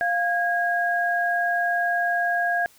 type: tone pair together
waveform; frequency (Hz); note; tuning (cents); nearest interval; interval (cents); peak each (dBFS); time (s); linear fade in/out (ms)
sine; 698.5 / 1638.9; F5 / G#6; 0 / -23; octave + minor third; 1477; -23 / -23; 0.01-2.66; 0
effects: white hiss -55 dBFS RMS until 2.78 s